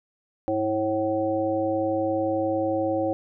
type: harmonic tone with a mistuned harmonic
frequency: 108.6 Hz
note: A2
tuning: 22 cents flat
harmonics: 1 / 3 / 5 / 7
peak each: -37 / -26 / -25 / -30 dBFS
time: 0.48-3.13 s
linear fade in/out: 0 ms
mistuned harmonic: 1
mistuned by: -110 cents
effects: none